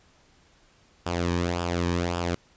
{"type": "tone with flanger", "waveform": "sawtooth", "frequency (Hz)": 86.9, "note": "F2", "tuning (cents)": -8, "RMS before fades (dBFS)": -27, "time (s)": [1.06, 2.35], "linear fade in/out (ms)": 5, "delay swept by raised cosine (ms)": [0.48, 1.48], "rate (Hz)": 1.8, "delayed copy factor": -0.65, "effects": ["pink hiss -60 dBFS RMS until 2.56 s", "resampled to 16000 Hz"]}